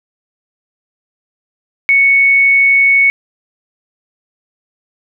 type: tone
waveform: sine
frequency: 2217 Hz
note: C#7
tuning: in tune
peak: -6 dBFS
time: 1.89-3.1 s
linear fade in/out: 0 ms
effects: none